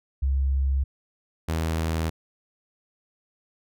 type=tone pair in turn; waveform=sine / sawtooth; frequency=67.6 / 80.78 Hz; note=C#2 / E2; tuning=-43 / -35 cents; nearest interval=minor third; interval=308 cents; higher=second; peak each=-20 dBFS; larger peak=neither; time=0.22-0.84 / 1.48-2.1 s; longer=neither; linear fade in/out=10 ms; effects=none